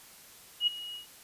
sine tone with ADSR envelope, 2897 Hz, F#7, 37 cents flat, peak -21 dBFS, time 0.6-1.07 s, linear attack 70 ms, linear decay 14 ms, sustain -17 dB, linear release 120 ms, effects white hiss -53 dBFS RMS until 1.23 s + resampled to 32000 Hz

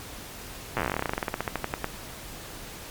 slowing click train, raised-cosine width 0.5 ms, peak -11 dBFS, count 29, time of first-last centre 0.77-1.844 s, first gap 8 ms, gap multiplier 1.1, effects pink hiss -41 dBFS RMS until 2.9 s + MP3 96 kbps

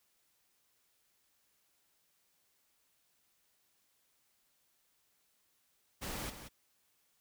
pink noise with echo, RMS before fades -41 dBFS, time 6.01-6.31 s, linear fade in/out 20 ms, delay 180 ms, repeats 1, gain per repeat -9 dB, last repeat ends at 6.49 s, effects white hiss -75 dBFS RMS until 7.2 s

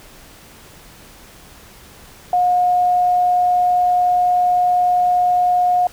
sine tone, 719 Hz, F#5, 50 cents flat, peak -12 dBFS, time 2.33-5.87 s, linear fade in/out 2 ms, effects pink hiss -43 dBFS RMS until 5.92 s

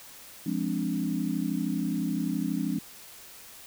sine chord, D half-diminished seventh, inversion first, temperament equal, 174.61 / 207.7 / 261.6 / 293.7 Hz, F3 / Ab3 / C4 / D4, 0 / 0 / 0 / 0 cents, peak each -32 dBFS, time 0.46-2.79 s, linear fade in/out 5 ms, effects white hiss -48 dBFS RMS until 3.66 s

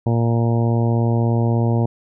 harmonic tone, 116.54 Hz, A#2, in tune, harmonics 1 / 2 / 3 / 4 / 5 / 6 / 7 / 8, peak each -16 / -22 / -26 / -28 / -30 / -32 / -33 / -34 dBFS, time 0.06-1.86 s, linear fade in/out 5 ms, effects none

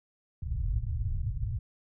white low-pass noise, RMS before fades -31 dBFS, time 0.42-1.59 s, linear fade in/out 5 ms, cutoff 120 Hz, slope 48 dB/octave, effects none

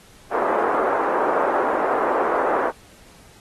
pink band-pass noise, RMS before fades -21 dBFS, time 0.3-2.72 s, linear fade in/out 50 ms, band 380 to 1300 Hz, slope 24 dB/octave, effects pink hiss -50 dBFS RMS until 3.4 s + AAC 32 kbps

